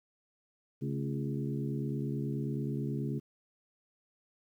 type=harmonic tone with a mistuned harmonic; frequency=69.3 Hz; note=C#2; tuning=in tune; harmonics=2 / 3 / 4 / 5 / 6; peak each=-34 / -38 / -40 / -42 / -44 dBFS; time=0.81-3.2 s; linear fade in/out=20 ms; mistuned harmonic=3; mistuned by=+75 cents; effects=11-bit